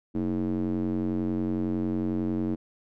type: tone with band-pass filter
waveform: square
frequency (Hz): 45.5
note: F#1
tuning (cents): -28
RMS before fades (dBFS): -28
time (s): 0.14-2.56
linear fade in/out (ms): 20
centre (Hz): 280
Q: 4.2
effects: none